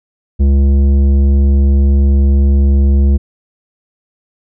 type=tone with tanh clipping; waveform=sine; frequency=69.3 Hz; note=C#2; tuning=in tune; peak=-8 dBFS; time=0.39-3.18 s; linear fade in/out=20 ms; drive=11 dB; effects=none